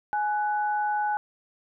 sine tone pair together, 838 / 1487.6 Hz, G#5 / F#6, +15 / +9 cents, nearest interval minor seventh, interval 994 cents, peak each -24 / -32 dBFS, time 0.13-1.17 s, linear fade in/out 0 ms, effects none

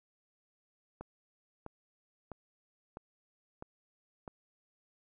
click train, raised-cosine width 1 ms, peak -29 dBFS, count 6, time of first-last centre 1.01-4.278 s, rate 1.53 Hz, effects none

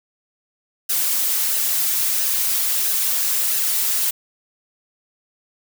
blue noise with flanger, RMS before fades -20 dBFS, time 0.89-4.11 s, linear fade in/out 10 ms, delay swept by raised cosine 0.87 to 6.67 ms, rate 1.5 Hz, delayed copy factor -0.55, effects none

